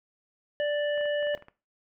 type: harmonic tone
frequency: 587.3 Hz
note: D5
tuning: in tune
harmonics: 1 / 3 / 5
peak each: -25 / -35 / -39 dBFS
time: 0.6-1.35 s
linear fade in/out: 0 ms
type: clicks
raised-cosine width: 0.5 ms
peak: -33 dBFS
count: 9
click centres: 0.977 / 1.011 / 1.056 / 1.227 / 1.27 / 1.341 / 1.376 / 1.424 / 1.484 s
effects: noise-tail reverb RT60 0.3 s tail -17 dB re dry